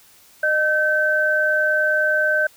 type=tone pair together; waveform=sine; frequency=611.5 / 1541 Hz; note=D#5 / G6; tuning=-30 / -30 cents; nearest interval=octave + major third; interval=1600 cents; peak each=-21 / -17 dBFS; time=0.43-2.47 s; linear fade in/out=5 ms; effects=white hiss -51 dBFS RMS until 2.56 s